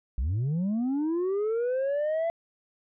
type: linear sweep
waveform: sine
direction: up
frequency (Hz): 53.2 to 677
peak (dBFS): -22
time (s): 0.18-2.3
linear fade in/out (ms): 0
effects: tanh soft clip ceiling -24 dBFS